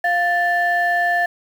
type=tone pair together; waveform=sine; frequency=698.5 / 1761.5 Hz; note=F5 / A6; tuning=0 / +1 cents; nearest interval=octave + major third; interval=1601 cents; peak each=-17 dBFS; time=0.04-1.26 s; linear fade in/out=5 ms; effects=tanh soft clip ceiling -10 dBFS + 7-bit